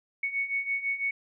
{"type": "beating tone pair", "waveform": "sine", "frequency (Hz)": [2217, 2223], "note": ["C#7", "C#7"], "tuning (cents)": [0, 4], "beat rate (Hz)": 6, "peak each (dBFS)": [-33, -29], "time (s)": [0.23, 1.11], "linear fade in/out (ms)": 5, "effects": []}